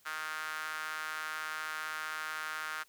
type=tone with high-pass filter; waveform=sawtooth; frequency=155.8 Hz; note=D#3; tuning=3 cents sharp; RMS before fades=-39 dBFS; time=0.05-2.84 s; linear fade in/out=20 ms; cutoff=1400 Hz; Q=3.9; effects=white hiss -66 dBFS RMS until 2.88 s